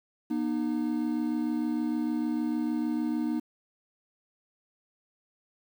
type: tone pair together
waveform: triangle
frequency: 239.7 / 306.3 Hz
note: A#3 / D#4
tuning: +48 / -27 cents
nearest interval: major third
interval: 425 cents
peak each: -28 / -27 dBFS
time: 0.3-3.4 s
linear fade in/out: 10 ms
effects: 9-bit